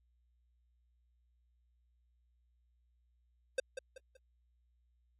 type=tone with echo; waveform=square; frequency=523.3 Hz; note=C5; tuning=in tune; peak=-30 dBFS; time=3.58-3.6 s; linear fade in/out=5 ms; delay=190 ms; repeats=3; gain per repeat=-9 dB; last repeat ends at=4.17 s; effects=added 60 Hz sine -70 dBFS peak until 5.19 s + AAC 32 kbps